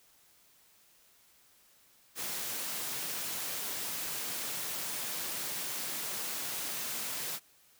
white high-pass noise, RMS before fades -37 dBFS, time 2.15-7.4 s, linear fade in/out 50 ms, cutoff 110 Hz, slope 96 dB/octave, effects white hiss -64 dBFS RMS until 7.79 s

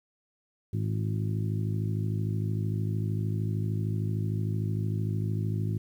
harmonic tone with a mistuned harmonic, 53.2 Hz, G#1, 42 cents sharp, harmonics 2 / 3 / 4 / 5 / 6 / 7, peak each -28 / -33 / -39 / -42 / -44 / -43 dBFS, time 0.73-5.78 s, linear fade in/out 5 ms, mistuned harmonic 7, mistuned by -42 cents, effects 10-bit

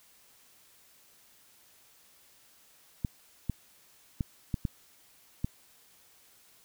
clicks, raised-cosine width 5 ms, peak -17 dBFS, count 6, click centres 3.048 / 3.497 / 4.208 / 4.542 / 4.652 / 5.445 s, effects white hiss -61 dBFS RMS until 6.64 s

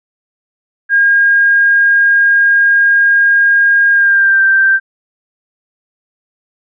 sine tone with pitch glide, 1620 to 1569.3 Hz, G#6 to G6, -43 to +1 cents, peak -6 dBFS, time 0.89-4.8 s, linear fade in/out 50 ms, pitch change -56 cents, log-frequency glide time 3.92-4.42 s, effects none

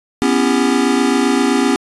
square chord, C# half-diminished seventh, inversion third, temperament just, 249.5 / 277.2 / 332.6 / 399.1 Hz, B3 / C#4 / E4 / G4, +18 / 0 / +16 / +31 cents, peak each -17 / -17 / -22 / -20 dBFS, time 0.22-1.76 s, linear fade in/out 0 ms, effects resampled to 24000 Hz

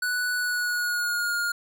square tone with pitch glide, 1480 to 1421.4 Hz, F#6 to F6, 0 to +30 cents, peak -25 dBFS, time 0.02-1.52 s, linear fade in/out 5 ms, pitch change -70 cents, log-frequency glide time 0.35-1.36 s, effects none

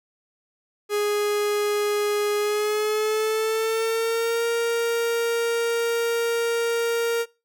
45% pulse tone with pitch glide, 414.7 to 465.5 Hz, G#4 to A#4, -3 to -2 cents, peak -21 dBFS, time 0.89-7.26 s, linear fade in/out 50 ms, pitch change +201 cents, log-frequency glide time 2.37-4.45 s, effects noise-tail reverb RT60 0.3 s tail -24 dB re dry

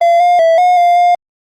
triangle tone with pitch steps, 684 / 707 / 658 / 720 / 700 / 706 Hz, F5 / F5 / E5 / F#5 / F5 / F5, -36 / +21 / -3 / -47 / +4 / +19 cents, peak -4 dBFS, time 0.01-1.15 s, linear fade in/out 5 ms, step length 190 ms, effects Opus 24 kbps

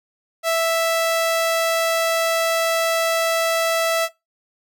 sawtooth tone, 659.3 Hz, E5, in tune, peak -13 dBFS, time 0.43-4.09 s, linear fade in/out 50 ms, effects noise-tail reverb RT60 0.2 s tail -20 dB re dry

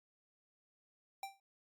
square tone with exponential decay, 784 Hz, G5, in tune, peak -39 dBFS, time 1.23-1.4 s, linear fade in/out 2 ms, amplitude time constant 36 ms, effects noise-tail reverb RT60 0.1 s tail -23 dB re dry + Opus 48 kbps

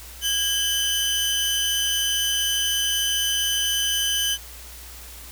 sawtooth tone pair together, 1636 / 3037 Hz, G#6 / F#7, -26 / +44 cents, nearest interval major seventh, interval 1070 cents, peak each -27 / -18 dBFS, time 0.21-4.38 s, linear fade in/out 50 ms, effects added 60 Hz sine -42 dBFS peak until 5.31 s + white hiss -42 dBFS RMS until 5.31 s

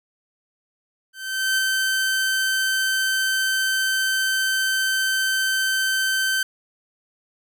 sawtooth tone with ADSR envelope, 1545 Hz, G6, 26 cents flat, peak -14 dBFS, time 1.13-6.43 s, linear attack 450 ms, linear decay 12 ms, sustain -2 dB, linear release 3 ms, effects none

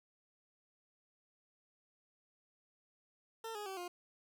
20% pulse tone with pitch steps, 451 / 416 / 383.7 / 353.8 Hz, A4 / G#4 / G4 / F4, +43 / +3 / -37 / +23 cents, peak -37 dBFS, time 3.44-3.88 s, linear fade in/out 5 ms, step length 110 ms, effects none

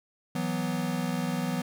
square chord, E suspended second, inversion none, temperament equal, 164.81 / 185 / 246.9 Hz, E3 / F#3 / B3, 0 / 0 / 0 cents, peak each -33 dBFS, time 0.35-1.62 s, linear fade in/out 5 ms, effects none

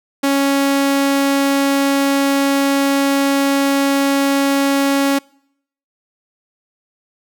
sawtooth tone, 277.2 Hz, C#4, in tune, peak -9 dBFS, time 0.23-5.19 s, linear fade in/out 10 ms, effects noise-tail reverb RT60 0.7 s tail -26 dB re dry

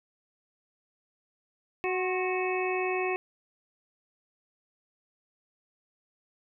harmonic tone with a mistuned harmonic, 370 Hz, F#4, in tune, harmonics 1 / 2 / 3 / 5 / 6 / 7, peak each -29 / -34 / -37 / -40 / -38 / -35 dBFS, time 1.84-3.16 s, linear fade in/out 0 ms, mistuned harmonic 3, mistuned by -41 cents, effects none

